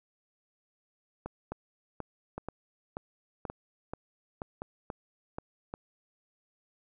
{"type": "two click trains", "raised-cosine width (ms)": 1, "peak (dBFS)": [-23, -22], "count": [5, 9], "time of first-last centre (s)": [[1.26, 5.739], [1.52, 5.385]], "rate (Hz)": [0.893, 2.07], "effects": []}